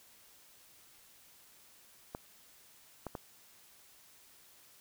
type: clicks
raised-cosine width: 1 ms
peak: -25 dBFS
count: 3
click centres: 2.149 / 3.067 / 3.152 s
effects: white hiss -61 dBFS RMS until 4.8 s